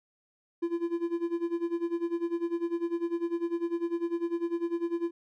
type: tone with tremolo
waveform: triangle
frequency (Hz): 340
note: F4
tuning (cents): -46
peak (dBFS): -23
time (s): 0.62-5.11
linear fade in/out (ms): 10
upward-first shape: sine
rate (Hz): 10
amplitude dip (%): 85
effects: none